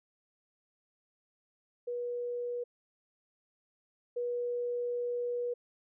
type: tone pair in turn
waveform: sine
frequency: 484.3 / 484.3 Hz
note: B4 / B4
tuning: -34 / -34 cents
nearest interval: unison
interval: 0 cents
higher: neither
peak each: -33 / -31 dBFS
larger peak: second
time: 1.87-2.64 / 4.16-5.54 s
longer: second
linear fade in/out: 10 ms
effects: none